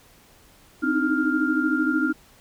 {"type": "tone cluster", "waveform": "sine", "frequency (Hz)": [259, 302.8, 315.9, 1400], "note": ["C4", "D#4", "D#4", "F6"], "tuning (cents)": [-17, -47, 26, 4], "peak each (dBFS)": -25, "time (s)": [0.82, 2.13], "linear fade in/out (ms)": 20, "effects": ["pink hiss -54 dBFS RMS until 2.4 s"]}